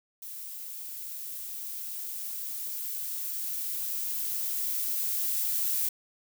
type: noise with level ramp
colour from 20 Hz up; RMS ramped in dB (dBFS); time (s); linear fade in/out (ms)
violet; -41 to -28; 0.22-5.89; 5
effects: none